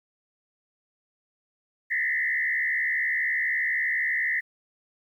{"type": "tone with frequency modulation", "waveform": "sine", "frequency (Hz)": 1928, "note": "B6", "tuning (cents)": -42, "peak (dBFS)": -23, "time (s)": [1.9, 4.41], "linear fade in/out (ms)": 20, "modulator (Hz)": 72.1, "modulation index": 2, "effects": ["10-bit"]}